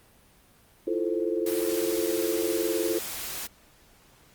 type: chord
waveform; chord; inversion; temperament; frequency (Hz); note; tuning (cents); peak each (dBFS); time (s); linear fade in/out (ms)
sine; F major seventh; third; equal with one note detuned; 329.6 / 349.2 / 440 / 525.7; E4 / F4 / A4 / C5; 0 / 0 / 0 / +8; -31 / -29 / -29 / -34; 0.87-2.99; 5
type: noise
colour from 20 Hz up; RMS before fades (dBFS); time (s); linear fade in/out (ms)
white; -35; 1.46-3.47; 5
effects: pink hiss -58 dBFS RMS until 4.34 s + Opus 32 kbps